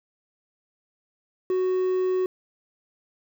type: tone with quantisation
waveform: triangle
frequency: 370 Hz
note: F#4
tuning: in tune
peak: -19 dBFS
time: 1.5-2.26 s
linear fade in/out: 2 ms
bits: 8
effects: none